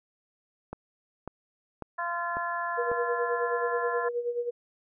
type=click train; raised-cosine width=1 ms; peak=-22 dBFS; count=5; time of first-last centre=0.73-2.916 s; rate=1.83 Hz
type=harmonic tone; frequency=344.3 Hz; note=F4; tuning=25 cents flat; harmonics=2 / 3 / 4 / 5; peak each=-35 / -32 / -37 / -35 dBFS; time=1.98-4.09 s; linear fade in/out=10 ms
type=tone with tremolo; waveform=sine; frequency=479.8 Hz; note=A#4; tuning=50 cents sharp; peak=-25 dBFS; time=2.77-4.51 s; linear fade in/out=20 ms; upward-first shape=sine; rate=9.4 Hz; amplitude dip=70%
effects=none